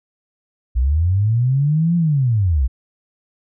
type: linear two-way sweep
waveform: sine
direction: up then down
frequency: 57.1 to 174.61 to 57.1 Hz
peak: -13 dBFS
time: 0.75-2.68 s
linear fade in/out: 20 ms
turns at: 1.96 s
effects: none